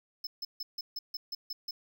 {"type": "tone bursts", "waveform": "square", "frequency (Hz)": 5240, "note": "E8", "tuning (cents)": -11, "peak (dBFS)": -35, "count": 9, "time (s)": [0.24, 1.71], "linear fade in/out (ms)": 5, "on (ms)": 30, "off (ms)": 150, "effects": []}